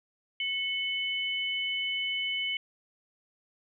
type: tone pair together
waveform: sine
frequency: 2200 / 3013 Hz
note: C#7 / F#7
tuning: -14 / +31 cents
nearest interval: perfect fourth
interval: 545 cents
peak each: -32 / -31 dBFS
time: 0.4-2.57 s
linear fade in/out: 2 ms
effects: none